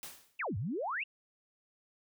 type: noise with exponential decay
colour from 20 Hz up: white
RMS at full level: -42 dBFS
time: 0.03-0.41 s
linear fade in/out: 1 ms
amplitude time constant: 82 ms
type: exponential two-way sweep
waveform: sine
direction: down then up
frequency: 2911 to 89 to 2911 Hz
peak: -33 dBFS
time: 0.39-1.04 s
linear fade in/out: 10 ms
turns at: 0.57 s
effects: none